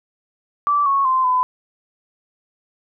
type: tone with pitch steps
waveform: sine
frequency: 1162 / 1103 / 1039 / 1009 Hz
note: D6 / C#6 / C6 / B5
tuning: -19 / -9 / -12 / +37 cents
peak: -14 dBFS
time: 0.67-1.43 s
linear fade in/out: 0 ms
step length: 190 ms
effects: none